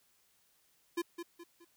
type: tone with echo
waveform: square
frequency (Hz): 342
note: F4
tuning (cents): -36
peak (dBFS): -32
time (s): 0.97-1.02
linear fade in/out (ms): 10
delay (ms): 210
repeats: 3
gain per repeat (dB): -8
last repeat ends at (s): 1.65
effects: white hiss -71 dBFS RMS until 1.76 s